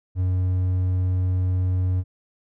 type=tone; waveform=triangle; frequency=91.8 Hz; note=F#2; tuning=13 cents flat; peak=-17 dBFS; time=0.15-2.04 s; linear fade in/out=50 ms; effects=none